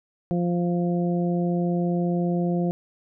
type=harmonic tone; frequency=174.61 Hz; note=F3; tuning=in tune; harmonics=1 / 2 / 3 / 4; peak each=-22 / -28 / -32 / -34 dBFS; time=0.31-2.71 s; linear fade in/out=0 ms; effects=none